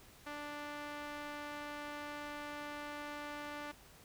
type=tone with band-pass filter; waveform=sawtooth; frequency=293.7 Hz; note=D4; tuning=in tune; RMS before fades=-45 dBFS; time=0.26-3.72 s; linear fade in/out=10 ms; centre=1500 Hz; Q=0.75; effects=pink hiss -60 dBFS RMS until 4.04 s